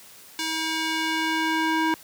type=tone with band-pass filter sweep; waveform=square; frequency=319.9 Hz; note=D#4; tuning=48 cents sharp; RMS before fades=-25 dBFS; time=0.39-1.94 s; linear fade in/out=0 ms; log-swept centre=4500 to 1200 Hz; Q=0.75; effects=white hiss -48 dBFS RMS until 2.03 s + high-pass 80 Hz 12 dB/octave